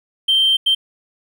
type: tone bursts at uneven times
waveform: triangle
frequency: 3136 Hz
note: G7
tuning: in tune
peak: -9 dBFS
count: 2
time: 0.28-0.57 / 0.66-0.75 s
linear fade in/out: 10 ms
effects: tanh soft clip ceiling -8 dBFS